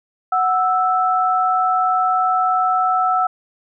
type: tone pair together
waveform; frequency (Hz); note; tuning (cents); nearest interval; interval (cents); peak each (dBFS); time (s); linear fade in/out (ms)
sine; 740 / 1318.5; F#5 / E6; 0 / 0; minor seventh; 1000; -17; 0.32-3.27; 5
effects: none